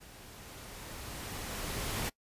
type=noise with level ramp; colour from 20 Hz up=pink; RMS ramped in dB=-53 to -34 dBFS; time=0-2.1 s; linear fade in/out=20 ms; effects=noise-tail reverb RT60 0.1 s tail -22 dB re dry + resampled to 32000 Hz